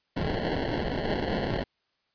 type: noise with sample-and-hold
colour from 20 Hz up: white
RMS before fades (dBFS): -29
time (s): 0.16-1.64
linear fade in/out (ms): 10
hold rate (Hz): 1225
effects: white hiss -74 dBFS RMS until 2.14 s + resampled to 11025 Hz